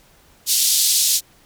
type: band-pass noise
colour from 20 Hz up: pink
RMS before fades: -17 dBFS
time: 0.46-1.21 s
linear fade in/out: 50 ms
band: 4000 to 14000 Hz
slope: 24 dB/octave
effects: pink hiss -53 dBFS RMS until 1.45 s